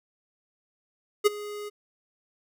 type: tone with ADSR envelope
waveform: square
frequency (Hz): 415.3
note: G#4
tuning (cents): 0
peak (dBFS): -15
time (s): 1.24-1.7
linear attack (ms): 25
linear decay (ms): 19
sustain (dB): -20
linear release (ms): 21
effects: none